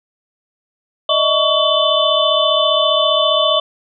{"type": "tone cluster", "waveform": "sine", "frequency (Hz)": [606, 641, 1128, 3027, 3527], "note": ["D#5", "E5", "C#6", "F#7", "A7"], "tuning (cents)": [-46, -49, 30, 39, 3], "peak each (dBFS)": -18, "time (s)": [1.09, 3.6], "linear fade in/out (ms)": 5, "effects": []}